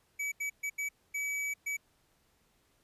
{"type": "tone bursts at uneven times", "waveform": "square", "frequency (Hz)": 2284, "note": "D7", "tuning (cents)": -49, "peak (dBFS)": -33, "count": 6, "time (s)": [[0.19, 0.32], [0.4, 0.5], [0.63, 0.7], [0.78, 0.89], [1.14, 1.54], [1.66, 1.77]], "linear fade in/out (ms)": 10, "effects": ["pink hiss -71 dBFS RMS until 2.83 s", "resampled to 32000 Hz"]}